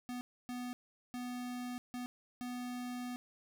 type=tone bursts at uneven times; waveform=square; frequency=246.9 Hz; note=B3; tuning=in tune; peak=-40 dBFS; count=5; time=0.09-0.21 / 0.49-0.73 / 1.14-1.78 / 1.94-2.06 / 2.41-3.16 s; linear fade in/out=0 ms; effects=none